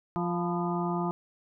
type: harmonic tone with a mistuned harmonic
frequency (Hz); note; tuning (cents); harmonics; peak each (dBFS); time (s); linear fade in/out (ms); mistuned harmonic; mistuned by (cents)
174.61; F3; 0; 1 / 2 / 4 / 5 / 6 / 7; -30 / -33 / -36 / -37 / -38 / -38; 0.16-1.11; 0; 6; -76
effects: none